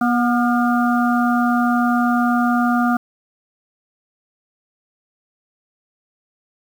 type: harmonic tone with a mistuned harmonic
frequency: 241.9 Hz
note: B3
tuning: 36 cents flat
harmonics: 1 / 3 / 5 / 6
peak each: -16 / -21 / -23 / -24 dBFS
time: 0.01-2.97 s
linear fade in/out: 5 ms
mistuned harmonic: 6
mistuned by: -40 cents
effects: 7-bit